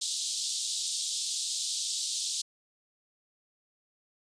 pink band-pass noise, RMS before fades -33 dBFS, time 0.01-2.42 s, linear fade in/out 10 ms, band 3500 to 9200 Hz, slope 48 dB/octave, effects resampled to 22050 Hz

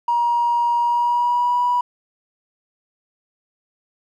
triangle tone with pitch glide, 950 to 976.1 Hz, A#5 to B5, +33 to -21 cents, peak -12 dBFS, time 0.08-1.81 s, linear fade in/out 5 ms, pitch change +46 cents, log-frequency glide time 0.79-1.62 s, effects tanh soft clip ceiling -13 dBFS

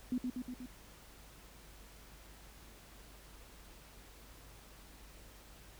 sine tone with echo, 250 Hz, B3, 21 cents sharp, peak -31 dBFS, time 0.12-0.18 s, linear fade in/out 2 ms, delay 120 ms, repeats 4, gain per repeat -3 dB, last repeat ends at 0.66 s, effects added 50 Hz sine -58 dBFS peak until 5.79 s + pink hiss -58 dBFS RMS until 5.79 s

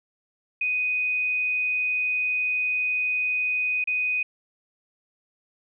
sine tone with dropouts, 2494 Hz, D#7, 3 cents sharp, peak -22 dBFS, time 0.61-4.23 s, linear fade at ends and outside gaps 5 ms, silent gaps 3.841-3.873 s, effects none

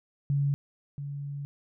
sine tone pair in turn, 141.3 / 142.12 Hz, C#3 / C#3, +34 / +44 cents, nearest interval unison, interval 10 cents, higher second, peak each -23 / -33 dBFS, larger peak first, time 0.3-0.54 / 0.98-1.45 s, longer second, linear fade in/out 0 ms, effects none

